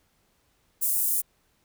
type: high-pass noise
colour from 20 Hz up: pink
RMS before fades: -25 dBFS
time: 0.81-1.22 s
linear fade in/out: 20 ms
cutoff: 9500 Hz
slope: 24 dB/octave
effects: pink hiss -68 dBFS RMS until 1.64 s